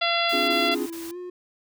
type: harmonic tone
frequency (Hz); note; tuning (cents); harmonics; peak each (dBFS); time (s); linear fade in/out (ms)
682; F5; -41; 1 / 2 / 3 / 4 / 5 / 6 / 7; -26 / -28 / -29 / -28 / -27 / -33 / -33; 0.01-0.75; 10
type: noise bursts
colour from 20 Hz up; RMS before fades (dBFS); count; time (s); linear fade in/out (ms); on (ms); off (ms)
white; -41; 4; 0.29-1.113; 5; 190; 21
type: chord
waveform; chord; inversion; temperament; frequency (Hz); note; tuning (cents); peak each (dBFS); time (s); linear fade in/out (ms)
triangle; D half-diminished seventh; third; equal; 261.6 / 293.7 / 349.2 / 415.3; C4 / D4 / F4 / Ab4; 0 / 0 / 0 / 0; -29; 0.32-0.87; 20
type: tone with pitch glide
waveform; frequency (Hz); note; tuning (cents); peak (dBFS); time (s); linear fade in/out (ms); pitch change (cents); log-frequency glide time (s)
triangle; 333.1 to 359.1; E4 to F4; +18 to +48; -31; 0.47-1.3; 5; +130; 1.08-1.17
effects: none